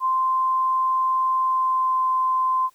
sine tone with pitch glide, 1042 to 1036 Hz, C6 to C6, -7 to -17 cents, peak -18 dBFS, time 0-2.7 s, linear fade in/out 50 ms, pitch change -10 cents, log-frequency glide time 1.37-2.04 s, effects white hiss -61 dBFS RMS until 2.74 s

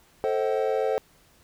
triangle chord, A diminished seventh, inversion none, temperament just, 440 / 528 / 633.6 / 760.3 Hz, A4 / C5 / Eb5 / Gb5, 0 / +16 / +31 / +47 cents, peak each -24 / -25 / -30 / -29 dBFS, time 0.24-0.98 s, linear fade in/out 0 ms, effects pink hiss -59 dBFS RMS until 1.43 s

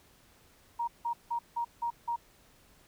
sine tone bursts, 941 Hz, A#5, 16 cents sharp, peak -29 dBFS, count 6, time 0.79-2.162 s, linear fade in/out 10 ms, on 87 ms, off 170 ms, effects pink hiss -62 dBFS RMS until 2.87 s

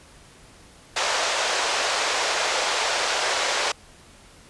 pink band-pass noise, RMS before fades -24 dBFS, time 0.96-3.72 s, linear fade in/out 5 ms, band 510 to 7100 Hz, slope 24 dB/octave, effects pink hiss -50 dBFS RMS until 4.49 s + resampled to 24000 Hz

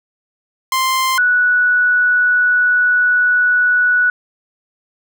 sawtooth / sine tone pair in turn, 1046.5 / 1474 Hz, C6 / F#6, 0 / -7 cents, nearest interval tritone, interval 593 cents, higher second, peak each -10 dBFS, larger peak neither, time 0.72-1.18 / 1.18-4.1 s, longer second, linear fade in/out 2 ms, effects none

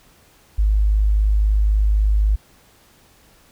sine tone, 51.91 Hz, G#1, in tune, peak -13 dBFS, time 0.58-2.36 s, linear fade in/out 10 ms, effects pink hiss -53 dBFS RMS until 3.51 s

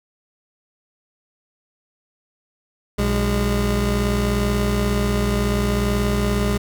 25% pulse tone pair together, 60.62 / 203.9 Hz, B1 / G#3, -32 / -32 cents, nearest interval octave + major sixth, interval 2100 cents, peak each -17 dBFS, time 2.98-6.58 s, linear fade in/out 10 ms, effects none

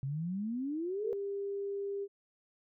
sine exponential sweep, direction up, 130.81 to 480 Hz, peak -33 dBFS, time 0.03-1.13 s, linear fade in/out 0 ms
sine tone, 399.4 Hz, G4, 32 cents sharp, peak -34 dBFS, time 1.02-2.08 s, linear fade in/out 50 ms
effects none

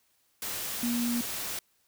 sine tone in noise, 238.3 Hz, A#3, 38 cents sharp, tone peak -27 dBFS, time 0.83-1.21 s, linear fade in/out 2 ms, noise white, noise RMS -35 dBFS, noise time 0.42-1.59 s, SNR +5 dB, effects white hiss -70 dBFS RMS until 1.87 s

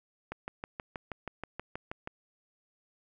click train, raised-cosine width 0.5 ms, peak -22 dBFS, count 12, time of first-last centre 0.32-2.074 s, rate 6.27 Hz, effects none

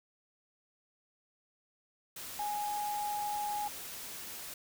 sine tone in noise, 830 Hz, G#5, 1 cent flat, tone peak -33 dBFS, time 2.39-3.68 s, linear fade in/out 5 ms, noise white, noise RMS -44 dBFS, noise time 2.16-4.54 s, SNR +8 dB, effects none

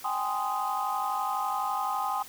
sine chord, Ab major seventh, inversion third, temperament just, 778.7 / 830.6 / 1038.3 / 1245.9 Hz, G5 / Ab5 / C6 / Eb6, -12 / 0 / -14 / +2 cents, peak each -32 dBFS, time 0.04-2.23 s, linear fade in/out 10 ms, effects tanh soft clip ceiling -19 dBFS + white hiss -47 dBFS RMS until 2.28 s

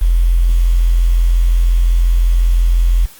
sine tone with quantisation, 42.83 Hz, F1, 33 cents flat, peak -8 dBFS, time 0.01-3.06 s, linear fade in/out 10 ms, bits 6, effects white hiss -41 dBFS RMS until 3.19 s + Opus 24 kbps

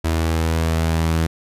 sawtooth tone pair together, 81.38 / 163.1 Hz, E2 / E3, -22 / -18 cents, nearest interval octave, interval 1204 cents, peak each -13 / -25 dBFS, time 0.04-1.27 s, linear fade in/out 10 ms, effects resampled to 32000 Hz

